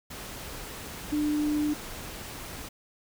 sine tone in noise, 298.5 Hz, D4, 28 cents sharp, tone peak -24 dBFS, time 1.12-1.74 s, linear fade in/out 10 ms, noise pink, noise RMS -40 dBFS, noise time 0.1-2.69 s, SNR +13 dB, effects none

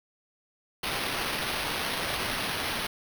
blue noise with sample-and-hold, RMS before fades -31 dBFS, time 0.83-2.87 s, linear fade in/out 5 ms, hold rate 7350 Hz, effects none

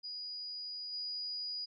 sine tone with level steps, 4906 Hz, D#8, 25 cents flat, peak -40 / -37 dBFS, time 0.03-1.66 s, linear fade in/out 20 ms, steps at 0.92 s, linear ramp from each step 20 ms, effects none

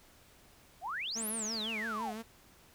sine exponential two-way sweep, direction up then down, 640 to 11840 to 640 Hz, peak -35 dBFS, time 0.81-2.14 s, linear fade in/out 50 ms, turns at 1.28 s
sawtooth tone with vibrato, 220 Hz, A3, in tune, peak -36 dBFS, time 1.15-2.23 s, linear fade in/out 20 ms, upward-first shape sine, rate 5.9 Hz, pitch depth 64 cents each way
effects pink hiss -61 dBFS RMS until 2.74 s

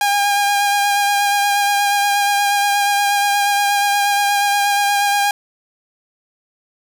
sawtooth tone with vibrato, 810 Hz, G#5, 43 cents flat, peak -10 dBFS, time 0.01-5.31 s, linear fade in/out 2 ms, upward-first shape sine, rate 8.4 Hz, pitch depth 18 cents each way, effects none

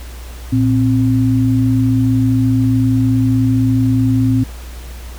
sine tone pair together, 115.26 / 261.6 Hz, A#2 / C4, -19 / 0 cents, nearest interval octave + major second, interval 1419 cents, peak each -13 dBFS, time 0.52-4.44 s, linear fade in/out 10 ms, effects added 60 Hz sine -28 dBFS peak until 5.18 s + pink hiss -38 dBFS RMS until 5.18 s

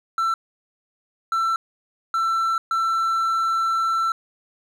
triangle tone bursts at uneven times, 1339 Hz, E6, 27 cents sharp, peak -17 dBFS, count 4, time 0.18-0.34 / 1.32-1.56 / 2.14-2.58 / 2.71-4.12 s, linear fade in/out 2 ms, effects none

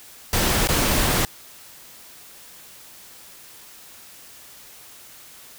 pink noise with dropouts, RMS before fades -20 dBFS, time 0.33-1.25 s, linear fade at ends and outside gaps 1 ms, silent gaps 0.673-0.688 s, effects white hiss -45 dBFS RMS until 5.58 s

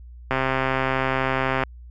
click train, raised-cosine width 0.5 ms, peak -7 dBFS, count 176, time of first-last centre 0.31-1.636 s, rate 132 Hz, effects added 60 Hz sine -39 dBFS peak until 1.9 s

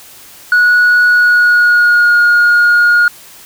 sine tone with pitch glide, 1462 to 1431.1 Hz, F#6 to F6, -21 to +42 cents, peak -3 dBFS, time 0.52-3.08 s, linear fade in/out 2 ms, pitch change -37 cents, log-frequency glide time 1.08-2.16 s, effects tanh soft clip ceiling -4 dBFS + white hiss -37 dBFS RMS until 3.45 s

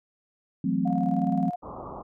sine chord, F# half-diminished seventh, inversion third, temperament equal, 164.81 / 185 / 220 / 261.6 Hz, E3 / F#3 / A3 / C4, 0 / 0 / 0 / 0 cents, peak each -31 / -27 / -29 / -27 dBFS, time 0.64-1.5 s, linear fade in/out 5 ms
sine tone with tremolo, 713 Hz, F5, 36 cents sharp, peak -28 dBFS, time 0.85-1.56 s, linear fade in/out 10 ms, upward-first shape square, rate 19 Hz, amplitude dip 40%
white low-pass noise, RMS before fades -39 dBFS, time 1.62-2.03 s, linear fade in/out 20 ms, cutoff 1200 Hz, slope 96 dB/octave
effects none

